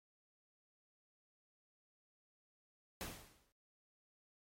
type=noise with exponential decay; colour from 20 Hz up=pink; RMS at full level=-42 dBFS; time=3.01-3.52 s; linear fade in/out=0 ms; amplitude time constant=110 ms; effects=MP3 64 kbps